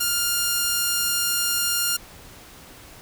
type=tone; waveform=5% pulse; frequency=1406 Hz; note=F6; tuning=11 cents sharp; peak=-9 dBFS; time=0-1.97 s; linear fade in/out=10 ms; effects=pink hiss -45 dBFS RMS until 3.01 s